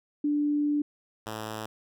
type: tone pair in turn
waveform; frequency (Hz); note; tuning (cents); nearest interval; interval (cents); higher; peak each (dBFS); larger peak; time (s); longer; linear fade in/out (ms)
sine / 5% pulse; 293.7 / 109.06; D4 / A2; 0 / -15; octave + perfect fourth; 1715; first; -23; neither; 0.24-0.82 / 1.26-1.66; first; 5
effects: none